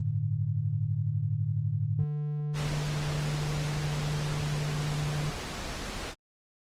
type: chord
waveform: sine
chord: G suspended second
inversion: none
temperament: equal with one note detuned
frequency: 98 / 110 / 148.2 Hz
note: G2 / A2 / D3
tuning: 0 / 0 / +16 cents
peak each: -34 / -29 / -31 dBFS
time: 0-2.04 s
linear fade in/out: 5 ms
type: tone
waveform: triangle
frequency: 148.3 Hz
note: D3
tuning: 17 cents sharp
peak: -27 dBFS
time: 1.99-5.3 s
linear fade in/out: 2 ms
type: noise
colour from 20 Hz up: pink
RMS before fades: -36 dBFS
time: 2.53-6.15 s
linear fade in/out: 50 ms
type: click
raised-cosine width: 3 ms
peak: -25 dBFS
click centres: 3.77 s
effects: low-pass 7000 Hz 12 dB/octave + Opus 24 kbps